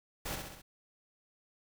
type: noise with echo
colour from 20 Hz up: pink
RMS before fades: -38 dBFS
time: 0.25-0.36 s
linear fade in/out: 10 ms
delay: 65 ms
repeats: 4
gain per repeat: -4 dB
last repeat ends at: 0.62 s
effects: none